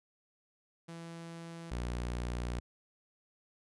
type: tone pair in turn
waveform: sawtooth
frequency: 167.1 / 59.97 Hz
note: E3 / A#1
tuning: +24 / +50 cents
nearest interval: octave + tritone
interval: 1774 cents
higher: first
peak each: -40 / -31 dBFS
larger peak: second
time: 0.88-1.71 / 1.71-2.6 s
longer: second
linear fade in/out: 10 ms
effects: resampled to 24000 Hz